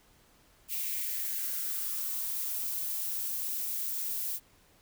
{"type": "noise with high-pass filter sweep", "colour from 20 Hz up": "violet", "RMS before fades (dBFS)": -34, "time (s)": [0.68, 4.4], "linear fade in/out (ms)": 50, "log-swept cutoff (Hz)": [2500, 250], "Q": 3.4, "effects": ["pink hiss -63 dBFS RMS until 4.81 s"]}